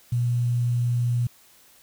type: tone with quantisation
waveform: sine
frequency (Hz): 120.8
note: B2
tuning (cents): -38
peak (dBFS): -20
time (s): 0.12-1.27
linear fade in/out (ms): 5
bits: 8
effects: white hiss -55 dBFS RMS until 1.82 s